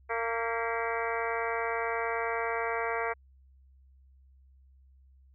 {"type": "harmonic tone with a mistuned harmonic", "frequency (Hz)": 229.4, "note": "A#3", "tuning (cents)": -28, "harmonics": [2, 3, 4, 5, 6, 7, 8, 9, 10], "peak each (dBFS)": [-34, -36, -37, -38, -39, -39, -40, -41, -41], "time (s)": [0.09, 3.14], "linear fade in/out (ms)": 20, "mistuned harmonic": 8, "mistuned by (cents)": 76, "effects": ["added 66 Hz sine -56 dBFS peak until 5.34 s"]}